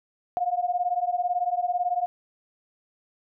sine beating tone pair, 705 / 723 Hz, F5 / F#5, +16 / -40 cents, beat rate 18 Hz, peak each -26 dBFS, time 0.37-2.06 s, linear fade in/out 0 ms, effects none

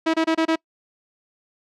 sawtooth tone bursts, 323.4 Hz, E4, 33 cents flat, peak -13 dBFS, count 5, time 0.06-0.559 s, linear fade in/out 10 ms, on 79 ms, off 26 ms, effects noise-tail reverb RT60 0.1 s tail -26 dB re dry + low-pass 4000 Hz 12 dB/octave

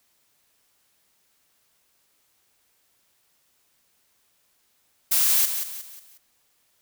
blue noise with echo, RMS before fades -20 dBFS, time 5.11-5.46 s, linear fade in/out 10 ms, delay 180 ms, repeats 4, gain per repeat -8 dB, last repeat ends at 6.18 s, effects white hiss -67 dBFS RMS until 6.81 s

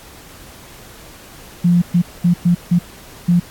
sine tone bursts at uneven times, 174.61 Hz, F3, in tune, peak -9 dBFS, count 6, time 1.64-1.82 / 1.94-2.02 / 2.24-2.34 / 2.45-2.55 / 2.71-2.79 / 3.28-3.4 s, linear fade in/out 10 ms, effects pink hiss -40 dBFS RMS until 3.5 s + AAC 64 kbps

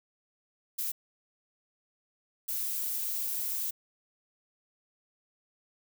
violet noise bursts at uneven times, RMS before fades -33 dBFS, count 2, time 0.78-0.92 / 2.48-3.71 s, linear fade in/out 10 ms, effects none

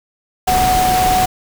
sine tone in noise, 740 Hz, F#5, in tune, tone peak -12 dBFS, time 0.47-1.26 s, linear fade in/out 10 ms, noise pink, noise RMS -19 dBFS, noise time 0.47-1.26 s, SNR +4 dB, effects none

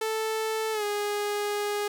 sawtooth tone with pitch glide, 440 to 412.9 Hz, A4 to G#4, 0 to -10 cents, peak -23 dBFS, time 0.01-1.88 s, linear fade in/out 5 ms, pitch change -110 cents, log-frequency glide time 0.72-0.84 s, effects none

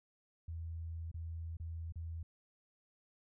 sine tone with dropouts, 82.41 Hz, E2, in tune, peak -40 dBFS, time 0.48-2.23 s, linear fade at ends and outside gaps 5 ms, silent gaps 1.115-1.142 / 1.57-1.599 / 1.923-1.957 s, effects none

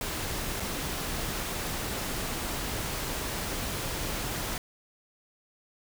pink noise with dropouts, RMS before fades -33 dBFS, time 0.01-4.58 s, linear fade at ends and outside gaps 1 ms, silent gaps 0.599-0.603 s, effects none

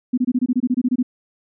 sine tone bursts, 250 Hz, B3, 21 cents sharp, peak -14 dBFS, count 13, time 0.13-1.029 s, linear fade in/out 10 ms, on 47 ms, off 24 ms, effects none

